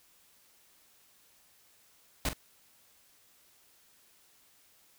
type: noise with echo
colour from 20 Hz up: pink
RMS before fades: -30 dBFS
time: 2.25-2.29 s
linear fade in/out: 2 ms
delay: 43 ms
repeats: 1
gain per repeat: -10 dB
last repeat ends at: 2.333 s
effects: white hiss -64 dBFS RMS until 4.98 s